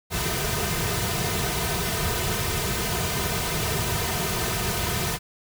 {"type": "noise with comb filter", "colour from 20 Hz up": "pink", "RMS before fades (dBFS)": -26, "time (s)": [0.1, 5.19], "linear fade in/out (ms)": 50, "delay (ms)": 3.6, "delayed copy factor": -0.9, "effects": []}